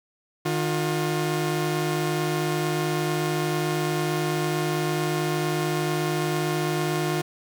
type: tone pair together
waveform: sawtooth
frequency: 153.58 / 356.1 Hz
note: D#3 / F4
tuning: -22 / +34 cents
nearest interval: octave + minor third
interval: 1456 cents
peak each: -22 dBFS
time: 0.45-7.22 s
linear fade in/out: 10 ms
effects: none